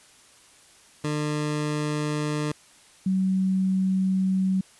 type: tone pair in turn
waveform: 20% pulse / sine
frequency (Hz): 150 / 188.99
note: D3 / F#3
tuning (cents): +37 / +37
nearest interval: major third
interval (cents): 400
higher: second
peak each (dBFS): -20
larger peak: neither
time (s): 1.04-2.52 / 3.06-4.61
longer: second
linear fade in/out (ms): 5
effects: white hiss -54 dBFS RMS until 4.79 s + resampled to 24000 Hz

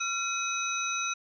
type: tone cluster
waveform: sine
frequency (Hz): 1367 / 2533 / 3853 / 5980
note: F6 / D#7 / B7 / F#8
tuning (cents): -37 / +30 / -44 / +17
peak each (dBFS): -33 / -33 / -38 / -34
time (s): 0-1.14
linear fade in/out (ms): 10
effects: none

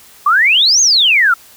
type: exponential two-way sweep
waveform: sine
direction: up then down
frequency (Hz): 1116 to 6645 to 1315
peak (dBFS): -7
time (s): 0.26-1.34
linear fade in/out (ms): 5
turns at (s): 0.81
effects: white hiss -42 dBFS RMS until 1.56 s

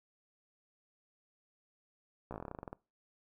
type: slowing click train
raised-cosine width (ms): 1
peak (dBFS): -28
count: 15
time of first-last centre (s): 2.31-2.73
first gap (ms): 15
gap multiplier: 1.1
effects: noise-tail reverb RT60 0.3 s tail -23 dB re dry

